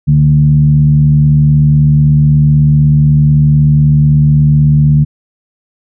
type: tone with frequency modulation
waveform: sine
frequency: 146.83 Hz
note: D3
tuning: in tune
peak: -4 dBFS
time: 0.07-5.05 s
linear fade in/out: 20 ms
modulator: 76.1 Hz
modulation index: 0.53
effects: none